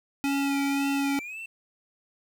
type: tone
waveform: square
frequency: 278.6 Hz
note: C#4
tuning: 9 cents sharp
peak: -25 dBFS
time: 0.24-1.19 s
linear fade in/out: 0 ms
type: tone with vibrato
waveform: triangle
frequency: 2489 Hz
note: D#7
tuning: in tune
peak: -34 dBFS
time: 0.24-1.46 s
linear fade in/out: 5 ms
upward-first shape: sine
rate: 1.9 Hz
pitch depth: 130 cents each way
effects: 10-bit